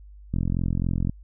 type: click train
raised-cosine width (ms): 5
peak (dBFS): -13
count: 34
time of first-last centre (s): 0.34-1.095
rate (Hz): 43.7
effects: added 50 Hz sine -43 dBFS peak until 1.23 s